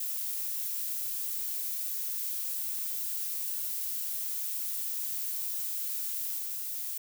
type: noise with level steps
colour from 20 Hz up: violet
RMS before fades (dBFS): -34 / -36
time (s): 0-6.98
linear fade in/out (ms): 5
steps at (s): 6.38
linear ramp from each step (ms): 5
effects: none